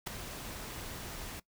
pink noise with ADSR envelope, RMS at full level -33 dBFS, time 0.06-1.4 s, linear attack 14 ms, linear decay 4 ms, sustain -10 dB, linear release 10 ms, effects noise-tail reverb RT60 0.1 s tail -19 dB re dry

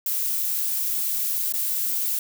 violet noise with dropouts, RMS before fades -25 dBFS, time 0.06-2.19 s, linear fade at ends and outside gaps 2 ms, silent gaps 1.524-1.537 s, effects none

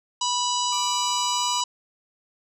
harmonic tone, 983 Hz, B5, 8 cents flat, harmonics 1 / 3 / 4 / 5 / 6 / 7 / 8, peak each -25 / -30 / -31 / -32 / -33 / -33 / -34 dBFS, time 0.21-1.64 s, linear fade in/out 5 ms
35% pulse tone with pitch glide, 1174.7 to 1189.7 Hz, D6 to D6, 0 to +22 cents, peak -33 dBFS, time 0.72-1.61 s, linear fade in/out 5 ms, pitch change +22 cents, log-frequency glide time 1.3-1.45 s
effects none

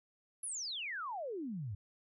sine exponential sweep, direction down, 11230 to 92.5 Hz, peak -38 dBFS, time 0.43-1.75 s, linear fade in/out 5 ms, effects none

